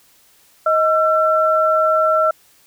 sine tone pair together, 629.8 / 1345 Hz, D#5 / E6, +21 / +34 cents, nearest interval octave + minor second, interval 1313 cents, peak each -15 dBFS, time 0.66-2.31 s, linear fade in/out 5 ms, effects white hiss -53 dBFS RMS until 2.66 s

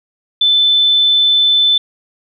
sine tone, 3520 Hz, A7, in tune, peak -8 dBFS, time 0.41-1.78 s, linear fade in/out 5 ms, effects none

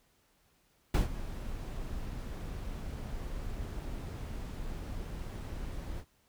brown noise with ADSR envelope, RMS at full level -23 dBFS, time 0.94-6.05 s, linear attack 4 ms, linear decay 130 ms, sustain -16 dB, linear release 62 ms, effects pink hiss -70 dBFS RMS until 6.28 s

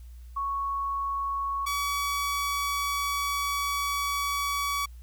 sine / sawtooth tone pair in turn, 1108.7 / 1136.6 Hz, C#6 / C#6, 0 / +43 cents, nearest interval unison, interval 43 cents, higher second, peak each -27 / -23 dBFS, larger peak second, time 0.36-1.66 / 1.66-4.86 s, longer second, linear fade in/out 10 ms, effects added 60 Hz sine -42 dBFS peak until 5.02 s + white hiss -64 dBFS RMS until 5.02 s

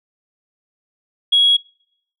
sine tone, 3322 Hz, G#7, in tune, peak -9 dBFS, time 1.32-1.57 s, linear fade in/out 10 ms, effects noise-tail reverb RT60 0.7 s tail -25 dB re dry + tanh soft clip ceiling -5 dBFS

